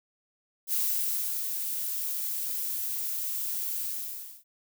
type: noise with ADSR envelope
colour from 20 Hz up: violet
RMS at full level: -27 dBFS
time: 0.67-4.44 s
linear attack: 62 ms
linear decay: 660 ms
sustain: -5 dB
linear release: 610 ms
effects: none